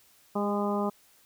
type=harmonic tone with a mistuned harmonic; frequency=204.7 Hz; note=G#3; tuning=25 cents flat; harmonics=1 / 2 / 3 / 4 / 5 / 6; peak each=-29 / -32 / -34 / -35 / -36 / -37 dBFS; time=0.35-0.9 s; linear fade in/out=10 ms; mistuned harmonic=2; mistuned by=-16 cents; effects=white hiss -61 dBFS RMS until 1.25 s